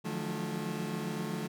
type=tone cluster; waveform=30% pulse; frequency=150.9 / 173.2 / 180.9 / 216.4 Hz; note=D3 / F3 / F#3 / A3; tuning=+47 / -14 / -39 / -29 cents; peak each=-37 / -38 / -38 / -35 dBFS; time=0.04-1.48 s; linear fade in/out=20 ms; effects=none